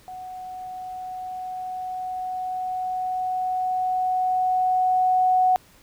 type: tone with level ramp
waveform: sine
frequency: 740 Hz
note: F#5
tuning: in tune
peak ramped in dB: -34 to -15 dBFS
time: 0.08-5.56 s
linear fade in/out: 0 ms
effects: pink hiss -54 dBFS RMS until 5.82 s